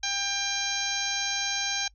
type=harmonic tone; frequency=796 Hz; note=G5; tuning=26 cents sharp; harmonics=1 / 2 / 3 / 4 / 5 / 6 / 7 / 8; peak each=-37 / -35 / -35 / -36 / -33 / -40 / -35 / -33 dBFS; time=0.03-1.88 s; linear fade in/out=5 ms; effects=noise-tail reverb RT60 0.1 s tail -26 dB re dry + added 50 Hz sine -55 dBFS peak until 1.94 s